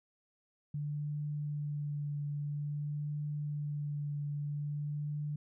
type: tone with vibrato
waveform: sine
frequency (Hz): 146.83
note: D3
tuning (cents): 0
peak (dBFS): -34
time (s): 0.74-5.36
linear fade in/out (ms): 5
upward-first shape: triangle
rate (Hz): 0.5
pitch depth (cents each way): 18
effects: none